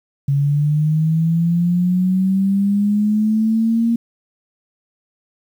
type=linear sweep; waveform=sine; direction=up; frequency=138.6 to 233.4 Hz; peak=-13 dBFS; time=0.28-3.96 s; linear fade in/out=5 ms; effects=8-bit